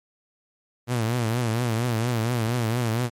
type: tone with vibrato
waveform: sawtooth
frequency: 117.2 Hz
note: A#2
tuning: 10 cents sharp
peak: -18 dBFS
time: 0.87-3.1 s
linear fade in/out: 50 ms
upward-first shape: triangle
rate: 4.3 Hz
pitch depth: 130 cents each way
effects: MP3 64 kbps